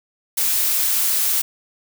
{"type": "noise", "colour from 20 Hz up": "blue", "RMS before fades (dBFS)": -19, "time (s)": [0.37, 1.42], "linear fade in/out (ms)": 10, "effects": []}